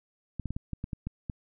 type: clicks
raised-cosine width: 5 ms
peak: -21 dBFS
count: 9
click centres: 0.397 / 0.457 / 0.506 / 0.565 / 0.733 / 0.841 / 0.932 / 1.07 / 1.298 s
effects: none